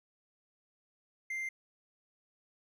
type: tone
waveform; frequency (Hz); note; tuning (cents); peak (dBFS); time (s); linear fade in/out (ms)
triangle; 2093; C7; 0; -33; 1.3-1.49; 5
effects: none

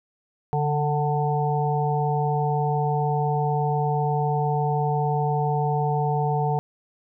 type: harmonic tone with a mistuned harmonic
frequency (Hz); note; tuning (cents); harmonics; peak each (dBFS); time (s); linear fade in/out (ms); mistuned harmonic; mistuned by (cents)
148.5; D3; +20; 1 / 3 / 5 / 6; -23 / -28 / -26 / -29; 0.53-6.59; 0; 1; -33
effects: none

